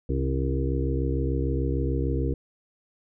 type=harmonic tone with a mistuned harmonic; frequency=66.7 Hz; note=C2; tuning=34 cents sharp; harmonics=1 / 2 / 4 / 5 / 6 / 7; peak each=-26 / -29 / -32 / -33 / -34 / -34 dBFS; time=0.09-2.34 s; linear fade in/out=5 ms; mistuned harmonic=4; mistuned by=+20 cents; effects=none